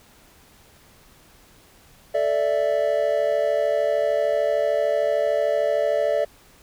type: chord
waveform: triangle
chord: A suspended fourth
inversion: none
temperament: just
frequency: 440 / 586.7 / 660 Hz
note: A4 / D5 / E5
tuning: 0 / -2 / +2 cents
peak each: -25 / -19 / -22 dBFS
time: 2.14-6.25 s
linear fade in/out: 10 ms
effects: pink hiss -53 dBFS RMS until 6.62 s